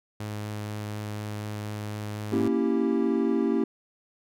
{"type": "tone with vibrato", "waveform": "sawtooth", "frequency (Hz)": 105.3, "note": "G#2", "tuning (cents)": 24, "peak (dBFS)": -28, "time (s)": [0.2, 2.48], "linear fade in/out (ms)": 5, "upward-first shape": "sine", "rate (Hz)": 4.1, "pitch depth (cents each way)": 8}
{"type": "chord", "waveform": "triangle", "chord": "A# diminished seventh", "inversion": "none", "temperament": "equal", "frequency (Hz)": [233.1, 277.2, 329.6, 392], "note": ["A#3", "C#4", "E4", "G4"], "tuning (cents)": [0, 0, 0, 0], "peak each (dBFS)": [-25, -26, -26, -26], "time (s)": [2.32, 3.64], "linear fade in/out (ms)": 5}
{"effects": []}